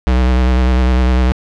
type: tone with vibrato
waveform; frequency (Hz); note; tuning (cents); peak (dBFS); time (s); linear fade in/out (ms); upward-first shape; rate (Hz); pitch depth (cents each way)
square; 62.9; B1; +32; -10; 0.07-1.32; 0; square; 10; 29
effects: low-pass 4000 Hz 12 dB/octave + 8-bit